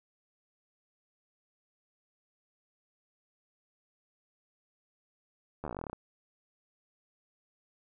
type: slowing click train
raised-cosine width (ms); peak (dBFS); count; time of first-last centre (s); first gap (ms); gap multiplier
1; -24; 15; 5.64-5.931; 12; 1.08
effects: none